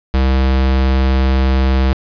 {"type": "tone", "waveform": "square", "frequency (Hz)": 65.8, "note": "C2", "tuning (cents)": 10, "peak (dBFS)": -11, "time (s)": [0.14, 1.93], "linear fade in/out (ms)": 0, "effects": ["resampled to 11025 Hz", "7-bit"]}